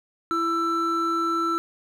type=tone pair together; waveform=triangle; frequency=333.3 / 1331.7 Hz; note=E4 / E6; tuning=+19 / +17 cents; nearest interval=2 octaves; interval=2398 cents; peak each=-25 / -21 dBFS; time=0.31-1.58 s; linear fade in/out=0 ms; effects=none